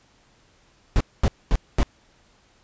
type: noise bursts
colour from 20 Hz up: brown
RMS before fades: -17 dBFS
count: 4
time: 0.96-1.83 s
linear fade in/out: 0 ms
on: 45 ms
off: 230 ms
effects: pink hiss -59 dBFS RMS until 2.63 s + resampled to 16000 Hz